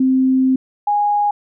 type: tone pair in turn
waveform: sine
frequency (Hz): 261.1 / 824.9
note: C4 / G#5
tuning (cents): -3 / -12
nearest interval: octave + minor sixth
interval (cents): 1991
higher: second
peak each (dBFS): -11 / -13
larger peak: first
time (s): 0-0.56 / 0.87-1.31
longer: first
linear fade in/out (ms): 5
effects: none